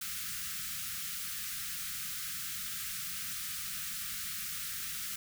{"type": "band-stop noise", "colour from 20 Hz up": "white", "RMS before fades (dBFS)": -39, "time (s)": [0.01, 5.16], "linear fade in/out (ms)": 5, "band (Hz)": [220, 1200], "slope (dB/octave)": 96, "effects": []}